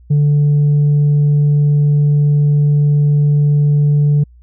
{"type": "tone with tanh clipping", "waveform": "sine", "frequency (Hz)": 146.4, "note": "D3", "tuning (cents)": -5, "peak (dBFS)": -9, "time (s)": [0.1, 4.24], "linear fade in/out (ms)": 10, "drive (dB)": 1, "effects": ["added 60 Hz sine -40 dBFS peak until 4.42 s"]}